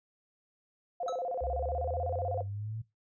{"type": "tone with vibrato", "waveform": "sine", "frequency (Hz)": 602, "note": "D5", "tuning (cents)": 43, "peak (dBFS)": -32, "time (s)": [1, 2.42], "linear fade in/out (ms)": 5, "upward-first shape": "square", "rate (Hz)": 16, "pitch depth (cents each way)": 270}
{"type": "tone with exponential decay", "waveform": "square", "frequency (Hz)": 1300, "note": "E6", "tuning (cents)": -24, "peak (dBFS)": -36, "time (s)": [1.08, 1.25], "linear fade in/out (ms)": 2, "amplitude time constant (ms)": 35}
{"type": "exponential sweep", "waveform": "sine", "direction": "up", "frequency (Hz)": [65.41, 113.4], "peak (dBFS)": -35, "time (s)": [1.41, 2.82], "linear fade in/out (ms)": 10}
{"effects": ["noise-tail reverb RT60 0.2 s tail -18 dB re dry", "resampled to 16000 Hz"]}